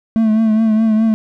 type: tone with vibrato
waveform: triangle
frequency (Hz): 220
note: A3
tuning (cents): 0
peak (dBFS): -8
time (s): 0.16-1.14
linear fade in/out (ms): 0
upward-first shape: triangle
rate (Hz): 4.8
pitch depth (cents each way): 50
effects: none